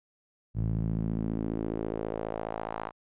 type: tone with band-pass filter sweep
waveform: sawtooth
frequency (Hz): 54.7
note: A1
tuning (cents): -9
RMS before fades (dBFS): -32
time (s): 0.54-2.92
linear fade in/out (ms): 50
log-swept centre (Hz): 120 to 990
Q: 1.9
effects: resampled to 8000 Hz